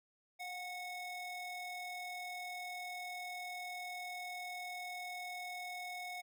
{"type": "ring-modulated tone", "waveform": "square", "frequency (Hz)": 740, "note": "F#5", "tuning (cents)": 0, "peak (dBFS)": -40, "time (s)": [0.39, 6.22], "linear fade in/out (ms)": 20, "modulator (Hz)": 1460, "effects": []}